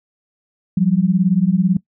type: beating tone pair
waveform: sine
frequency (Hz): 174.61 / 192.61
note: F3 / G3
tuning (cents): 0 / -30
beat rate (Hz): 18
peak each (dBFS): -15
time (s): 0.77-1.77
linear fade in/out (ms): 5
effects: noise-tail reverb RT60 0.1 s tail -20 dB re dry